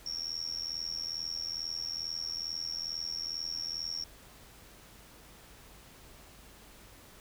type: tone with amplitude modulation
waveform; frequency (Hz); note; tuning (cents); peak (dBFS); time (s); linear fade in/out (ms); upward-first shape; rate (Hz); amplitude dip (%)
sine; 5510; F8; -24; -30; 0.06-4.04; 5; sine; 82.3; 100
effects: added 50 Hz sine -61 dBFS peak until 7.2 s + pink hiss -55 dBFS RMS until 7.2 s